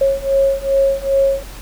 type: beating tone pair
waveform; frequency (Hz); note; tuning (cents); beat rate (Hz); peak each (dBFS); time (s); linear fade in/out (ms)
sine; 545 / 547.5; C#5 / C#5; -29 / -22; 2.5; -16 / -15; 0.01-1.43; 5
effects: added 45 Hz sine -31 dBFS peak until 1.61 s + pink hiss -37 dBFS RMS until 1.61 s